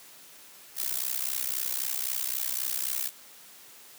blue noise with amplitude modulation, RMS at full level -27 dBFS, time 0.75-3.11 s, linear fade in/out 50 ms, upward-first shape sine, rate 63.8 Hz, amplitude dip 95%, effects white hiss -51 dBFS RMS until 3.98 s + high-pass 150 Hz 12 dB/octave

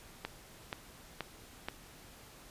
click train, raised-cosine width 0.3 ms, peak -20 dBFS, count 4, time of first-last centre 0.25-1.685 s, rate 2.09 Hz, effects pink hiss -55 dBFS RMS until 2.5 s + resampled to 32000 Hz

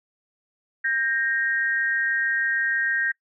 sine tone pair together, 1591 / 1864.7 Hz, G6 / A#6, +25 / 0 cents, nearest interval minor third, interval 275 cents, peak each -24 dBFS, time 0.84-3.12 s, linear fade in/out 10 ms, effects noise-tail reverb RT60 0.1 s tail -23 dB re dry

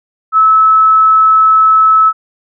sine tone, 1300 Hz, E6, 24 cents flat, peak -4 dBFS, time 0.32-2.13 s, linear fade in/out 50 ms, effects none

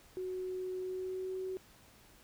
sine tone with pitch glide, 370 to 375.2 Hz, F#4 to F#4, 0 to +24 cents, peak -36 dBFS, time 0.17-1.57 s, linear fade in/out 0 ms, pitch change +24 cents, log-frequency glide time 0.8-1.34 s, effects pink hiss -61 dBFS RMS until 2.23 s

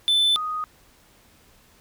triangle / sine tone pair in turn, 3520 / 1244.5 Hz, A7 / D#6, 0 / 0 cents, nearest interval octave + tritone, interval 1800 cents, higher first, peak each -15 / -25 dBFS, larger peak first, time 0.08-0.36 / 0.36-0.64 s, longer neither, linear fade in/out 0 ms, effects pink hiss -56 dBFS RMS until 1.8 s

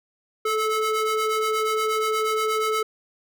square ring-modulated tone, 432.4 Hz, A4, 30 cents flat, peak -19 dBFS, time 0.45-2.83 s, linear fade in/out 5 ms, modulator 869 Hz, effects none

